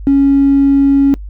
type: tone with tanh clipping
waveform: triangle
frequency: 277.2 Hz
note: C#4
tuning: in tune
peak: -5 dBFS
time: 0.07-1.14 s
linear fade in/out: 0 ms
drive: 1 dB
effects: noise-tail reverb RT60 0.1 s tail -23 dB re dry + added 50 Hz sine -24 dBFS peak until 1.29 s